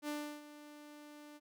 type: tone with ADSR envelope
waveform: sawtooth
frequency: 296.2 Hz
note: D4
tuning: 15 cents sharp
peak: -33 dBFS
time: 0.02-1.4 s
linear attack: 62 ms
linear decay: 330 ms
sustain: -15 dB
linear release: 39 ms
effects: none